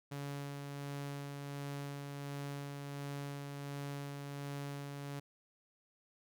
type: tone with tremolo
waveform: sawtooth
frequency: 141.7 Hz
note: C#3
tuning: 38 cents sharp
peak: -36 dBFS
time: 0.11-5.2 s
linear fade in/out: 10 ms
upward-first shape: sine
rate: 1.4 Hz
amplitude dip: 30%
effects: none